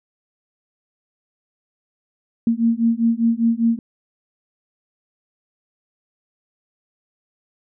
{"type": "beating tone pair", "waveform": "sine", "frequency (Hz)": [227.9, 232.9], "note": ["A#3", "A#3"], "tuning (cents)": [-39, -1], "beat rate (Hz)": 5, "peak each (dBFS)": -18, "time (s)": [2.47, 3.79], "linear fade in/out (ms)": 2, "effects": []}